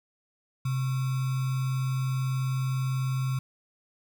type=tone with sample-and-hold; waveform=sine; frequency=130.81 Hz; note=C3; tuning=in tune; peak=-25 dBFS; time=0.65-3.39 s; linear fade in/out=5 ms; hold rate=1225 Hz; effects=none